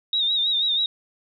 sine tone with vibrato, 3729 Hz, A#7, in tune, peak -19 dBFS, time 0.13-0.86 s, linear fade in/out 2 ms, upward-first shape sine, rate 6.2 Hz, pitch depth 70 cents each way, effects none

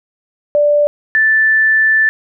sine tone pair in turn, 587.3 / 1759.9 Hz, D5 / A6, 0 / 0 cents, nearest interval octave + perfect fifth, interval 1900 cents, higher second, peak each -8 dBFS, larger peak neither, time 0.55-0.87 / 1.15-2.09 s, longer second, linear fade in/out 0 ms, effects none

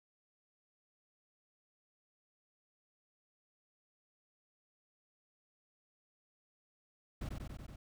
brown noise with echo, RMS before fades -40 dBFS, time 7.21-7.29 s, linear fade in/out 5 ms, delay 94 ms, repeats 5, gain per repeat -2 dB, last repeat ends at 7.76 s, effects none

